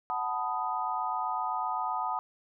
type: chord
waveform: sine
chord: B dominant seventh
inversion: second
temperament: equal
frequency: 740 / 880 / 987.8 / 1244.5 Hz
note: F#5 / A5 / B5 / D#6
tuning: 0 / 0 / 0 / 0 cents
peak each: -35 / -34 / -35 / -34 dBFS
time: 0.1-2.19 s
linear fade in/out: 0 ms
effects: none